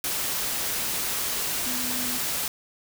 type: tone in noise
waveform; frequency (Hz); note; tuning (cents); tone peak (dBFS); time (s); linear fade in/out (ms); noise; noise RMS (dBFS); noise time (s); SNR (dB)
sine; 248.7; B3; +12; -35; 1.66-2.18; 2; white; -28; 0.04-2.48; -10
effects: none